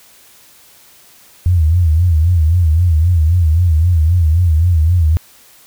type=tone with vibrato; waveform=sine; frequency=83.3 Hz; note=E2; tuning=19 cents sharp; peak=-8 dBFS; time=1.46-5.17 s; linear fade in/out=0 ms; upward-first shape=sine; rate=3.8 Hz; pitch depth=140 cents each way; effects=white hiss -45 dBFS RMS until 5.66 s